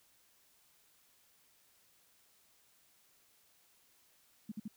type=tone bursts; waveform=sine; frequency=213.6 Hz; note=G#3; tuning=49 cents sharp; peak=-38 dBFS; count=3; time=4.49-4.68 s; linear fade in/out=5 ms; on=28 ms; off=53 ms; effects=white hiss -69 dBFS RMS until 4.76 s